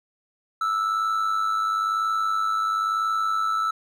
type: tone with amplitude modulation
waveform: triangle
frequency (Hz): 1318.5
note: E6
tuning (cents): 0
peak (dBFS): -17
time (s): 0.61-3.71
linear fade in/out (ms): 5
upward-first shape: sine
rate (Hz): 101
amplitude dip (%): 55
effects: none